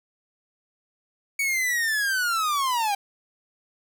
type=linear sweep; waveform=45% pulse; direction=down; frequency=2251 to 784 Hz; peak=-22 dBFS; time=1.39-2.95 s; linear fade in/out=5 ms; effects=none